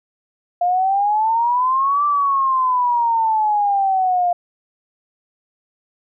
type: exponential two-way sweep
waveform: sine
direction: up then down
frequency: 698.5 to 1174.7 to 698.5 Hz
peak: -14 dBFS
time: 0.61-4.33 s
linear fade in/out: 5 ms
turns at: 2.05 s
effects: none